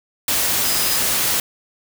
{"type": "tone in noise", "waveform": "sine", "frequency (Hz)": 5010, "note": "D#8", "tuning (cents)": 11, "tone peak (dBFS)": -26, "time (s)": [0.65, 0.97], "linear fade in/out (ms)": 2, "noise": "white", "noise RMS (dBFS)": -19, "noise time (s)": [0.28, 1.4], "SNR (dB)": -10, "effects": []}